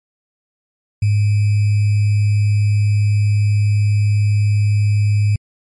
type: tone with sample-and-hold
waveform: sine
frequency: 103.83 Hz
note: G#2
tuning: in tune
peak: -11 dBFS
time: 1.02-5.36 s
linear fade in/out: 5 ms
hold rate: 2450 Hz
effects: MP3 48 kbps